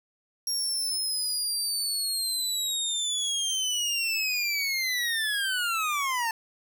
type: linear sweep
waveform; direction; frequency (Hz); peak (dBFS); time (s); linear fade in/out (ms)
25% pulse; down; 5600 to 885; -22; 0.47-6.31; 2
effects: none